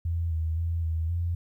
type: tone with pitch steps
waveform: sine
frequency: 84 / 80.4 / 83.7 / 81.1 / 85.8 Hz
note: E2 / E2 / E2 / E2 / F2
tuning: +33 / -43 / +27 / -28 / -30 cents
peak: -25 dBFS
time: 0.05-1.35 s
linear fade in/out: 5 ms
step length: 260 ms
effects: 11-bit